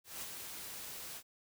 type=noise with ADSR envelope; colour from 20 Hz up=white; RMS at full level=-42 dBFS; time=0.04-1.23 s; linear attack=180 ms; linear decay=32 ms; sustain=-4 dB; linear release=64 ms; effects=none